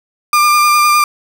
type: tone with vibrato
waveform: 35% pulse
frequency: 1197 Hz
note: D6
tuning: 33 cents sharp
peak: -6 dBFS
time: 0.33-1.04 s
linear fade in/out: 2 ms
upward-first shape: sine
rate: 9.8 Hz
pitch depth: 17 cents each way
effects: none